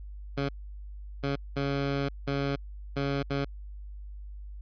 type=tone bursts at uneven times; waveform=15% pulse; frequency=139.6 Hz; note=C#3; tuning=13 cents sharp; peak=-21 dBFS; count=6; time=0.37-0.49 / 1.23-1.36 / 1.56-2.09 / 2.27-2.56 / 2.96-3.23 / 3.3-3.45 s; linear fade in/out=10 ms; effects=added 50 Hz sine -39 dBFS peak until 4.61 s + resampled to 11025 Hz